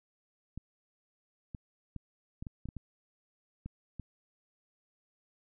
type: clicks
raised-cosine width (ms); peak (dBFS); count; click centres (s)
5; -28; 10; 0.576 / 1.548 / 1.963 / 2.425 / 2.468 / 2.656 / 2.688 / 2.767 / 3.66 / 3.997
effects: none